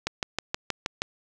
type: click train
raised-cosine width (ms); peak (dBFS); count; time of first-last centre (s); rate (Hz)
0.2; -9; 7; 0.07-1.019; 6.32
effects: none